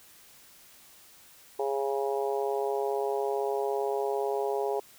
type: harmonic tone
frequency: 137.7 Hz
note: C#3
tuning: 11 cents flat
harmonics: 3 / 4 / 5 / 6 / 7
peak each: -29 / -35 / -35 / -35 / -40 dBFS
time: 1.59-4.8 s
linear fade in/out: 5 ms
effects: white hiss -55 dBFS RMS until 4.98 s